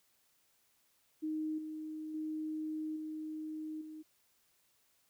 sine tone with level steps, 311.1 Hz, D#4, in tune, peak -34 / -40 / -36 / -39 / -45 dBFS, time 1.22-4.03 s, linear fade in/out 20 ms, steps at 1.58 / 2.14 / 2.96 / 3.81 s, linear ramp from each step 5 ms, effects white hiss -73 dBFS RMS until 5.09 s

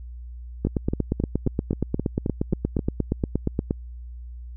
two click trains, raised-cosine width 3 ms, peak -9 / -11 dBFS, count 27 / 9, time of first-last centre 0.65-3.709 / 0.67-2.792 s, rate 8.5 / 3.77 Hz, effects added 60 Hz sine -35 dBFS peak until 4.56 s

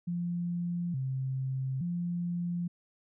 sine tone with pitch steps, 173.8 / 132.2 / 174 Hz, F3 / C3 / F3, -8 / +18 / -6 cents, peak -30 dBFS, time 0.07-2.68 s, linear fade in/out 10 ms, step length 870 ms, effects none

